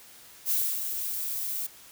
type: noise with ADSR envelope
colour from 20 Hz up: violet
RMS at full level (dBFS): -25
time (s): 0.45-1.67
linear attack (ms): 52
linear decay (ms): 290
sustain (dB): -7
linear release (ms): 11
effects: white hiss -51 dBFS RMS until 1.91 s